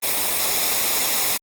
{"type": "noise with comb filter", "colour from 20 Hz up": "white", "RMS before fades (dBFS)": -21, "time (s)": [0.02, 1.38], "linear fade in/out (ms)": 20, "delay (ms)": 0.66, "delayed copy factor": -0.5, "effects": ["Opus 32 kbps"]}